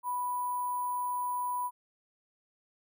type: tone with sample-and-hold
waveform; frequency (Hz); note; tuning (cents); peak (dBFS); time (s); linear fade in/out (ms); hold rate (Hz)
sine; 987.8; B5; 0; -30; 0.03-1.71; 50; 11025
effects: none